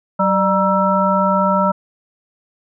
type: harmonic tone with a mistuned harmonic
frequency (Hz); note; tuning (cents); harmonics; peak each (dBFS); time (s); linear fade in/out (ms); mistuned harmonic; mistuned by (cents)
189.6; F#3; +43; 1 / 3 / 5 / 7; -18 / -18 / -18 / -18; 0.19-1.72; 10; 3; +85
effects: none